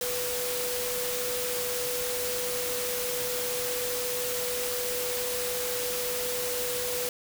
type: tone in noise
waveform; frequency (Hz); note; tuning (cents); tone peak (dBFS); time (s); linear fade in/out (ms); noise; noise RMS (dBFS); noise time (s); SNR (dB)
sine; 493.9; B4; 0; -32; 0.01-7.09; 2; white; -32; 0.01-7.09; -3
effects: none